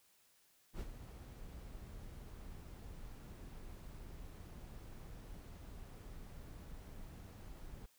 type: noise with ADSR envelope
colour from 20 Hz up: brown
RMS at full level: -41 dBFS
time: 0.73-7.86 s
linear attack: 68 ms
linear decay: 69 ms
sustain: -10 dB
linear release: 4 ms
effects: white hiss -71 dBFS RMS until 7.98 s